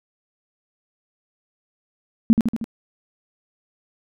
sine tone with echo, 226.6 Hz, A#3, 49 cents flat, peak -8 dBFS, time 2.3-2.33 s, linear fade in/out 0 ms, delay 78 ms, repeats 4, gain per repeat -4 dB, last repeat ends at 2.642 s, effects none

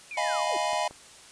sine linear sweep, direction down, 2492 to 293.7 Hz, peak -35 dBFS, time 0.11-0.57 s, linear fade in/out 2 ms
square chord, F half-diminished seventh, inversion third, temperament equal, 622.3 / 698.5 / 830.6 / 987.8 Hz, Eb5 / F5 / Ab5 / Cb6, 0 / 0 / 0 / 0 cents, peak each -32 dBFS, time 0.17-0.88 s, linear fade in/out 5 ms
clicks, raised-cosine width 1 ms, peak -30 dBFS, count 2, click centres 0.732 / 0.91 s
effects white hiss -50 dBFS RMS until 1.31 s + resampled to 22050 Hz

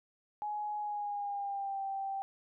sine tone with pitch glide, 838 to 781.9 Hz, G#5 to G5, +15 to -5 cents, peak -34 dBFS, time 0.42-2.22 s, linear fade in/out 0 ms, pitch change -120 cents, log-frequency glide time 0.79-1.82 s, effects none

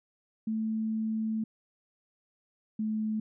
sine tone pair in turn, 220 / 216.7 Hz, A3 / A3, 0 / -26 cents, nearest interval unison, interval 26 cents, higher first, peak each -28 dBFS, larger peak neither, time 0.47-1.44 / 2.79-3.2 s, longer first, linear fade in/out 5 ms, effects none

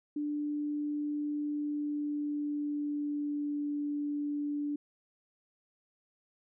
sine tone with pitch glide, 295.1 to 291.7 Hz, D4 to D4, +8 to -12 cents, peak -31 dBFS, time 0.16-4.76 s, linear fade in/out 5 ms, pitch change -20 cents, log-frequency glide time 1.44-3.67 s, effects none

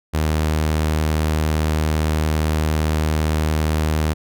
sawtooth tone, 77.6 Hz, D#2, 4 cents flat, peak -13 dBFS, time 0.13-4.14 s, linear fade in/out 20 ms, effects none

